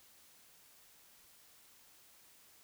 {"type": "silence", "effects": ["white hiss -63 dBFS RMS until 2.63 s"]}